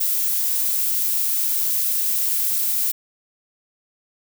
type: noise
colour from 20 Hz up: violet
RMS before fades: -21 dBFS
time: 0-2.92 s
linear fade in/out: 10 ms
effects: none